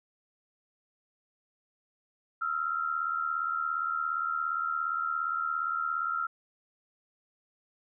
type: tone pair together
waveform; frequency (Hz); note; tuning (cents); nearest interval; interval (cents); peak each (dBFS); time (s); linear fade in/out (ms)
sine; 1299.7 / 1377; E6 / F6; -25 / -25; minor second; 100; -33 / -30; 2.41-6.27; 10
effects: none